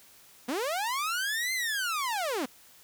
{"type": "linear two-way sweep", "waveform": "sawtooth", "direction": "up then down", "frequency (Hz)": [224.7, 2100, 224.7], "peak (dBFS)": -25, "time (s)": [0.48, 2.46], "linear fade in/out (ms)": 10, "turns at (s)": 1.53, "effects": ["white hiss -56 dBFS RMS until 2.83 s"]}